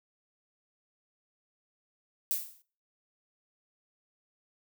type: noise with exponential decay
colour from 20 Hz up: violet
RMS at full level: -27 dBFS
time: 2.31-2.62 s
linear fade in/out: 0 ms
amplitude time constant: 67 ms
effects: noise-tail reverb RT60 0.4 s tail -19 dB re dry